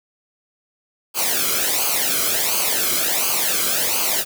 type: noise with flanger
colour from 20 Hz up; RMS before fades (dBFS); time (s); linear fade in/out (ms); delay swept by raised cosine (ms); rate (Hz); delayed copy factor
white; -20; 1.14-4.25; 50; 0.54 to 1.12; 1.4; -0.75
effects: none